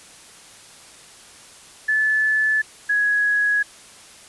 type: tone pair in turn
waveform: sine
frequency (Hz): 1736 / 1670.8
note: A6 / G#6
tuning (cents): -24 / +10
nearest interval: minor second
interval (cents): 66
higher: first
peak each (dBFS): -16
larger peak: neither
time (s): 1.88-2.62 / 2.89-3.63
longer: neither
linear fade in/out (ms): 10
effects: white hiss -45 dBFS RMS until 4.28 s + resampled to 24000 Hz